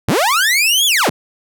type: linear two-way sweep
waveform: sawtooth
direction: up then down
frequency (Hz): 65.1 to 3471 to 65.1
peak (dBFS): -8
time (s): 0.08-1.1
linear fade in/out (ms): 5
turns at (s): 0.86
effects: none